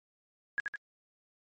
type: tone with echo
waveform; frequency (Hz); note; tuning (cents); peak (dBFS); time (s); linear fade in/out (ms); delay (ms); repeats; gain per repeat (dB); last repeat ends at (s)
sine; 1661.2; G#6; 0; -27; 0.58-0.6; 0; 79; 2; -4; 0.758
effects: MP3 32 kbps